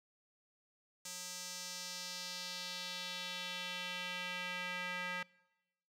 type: tone with band-pass filter sweep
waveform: square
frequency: 180 Hz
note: F#3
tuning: 47 cents flat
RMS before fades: -43 dBFS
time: 1.05-5.23 s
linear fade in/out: 5 ms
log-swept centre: 7000 to 2000 Hz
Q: 1.9
effects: noise-tail reverb RT60 1.0 s tail -23 dB re dry